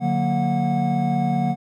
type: tone cluster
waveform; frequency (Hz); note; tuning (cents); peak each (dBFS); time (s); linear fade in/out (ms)
triangle; 146.7 / 181.9 / 231.8 / 731; D3 / F#3 / A#3 / F#5; -2 / -29 / -10 / -21; -22; 0-1.56; 50
effects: none